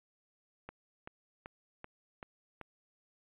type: click train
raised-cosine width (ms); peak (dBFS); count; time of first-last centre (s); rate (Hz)
0.5; -29; 6; 0.69-2.613; 2.6
effects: resampled to 8000 Hz